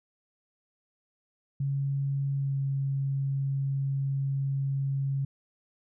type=tone with pitch glide; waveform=sine; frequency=138.59 to 137.16 Hz; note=C#3 to C#3; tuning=0 to -18 cents; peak=-26 dBFS; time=1.6-5.25 s; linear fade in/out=5 ms; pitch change=-18 cents; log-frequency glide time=2.35-2.56 s; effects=none